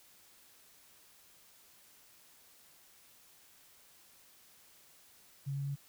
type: tone with pitch steps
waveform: sine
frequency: 138.59 / 139.55 / 140.52 Hz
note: C#3 / C#3 / C#3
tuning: 0 / +12 / +24 cents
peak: -34 dBFS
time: 5.46-5.76 s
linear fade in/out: 20 ms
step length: 100 ms
effects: white hiss -62 dBFS RMS until 5.88 s